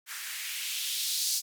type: noise with band-pass filter sweep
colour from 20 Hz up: violet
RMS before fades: -33 dBFS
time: 0.06-1.42 s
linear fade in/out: 50 ms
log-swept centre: 1500 to 5200 Hz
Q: 2.1
effects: none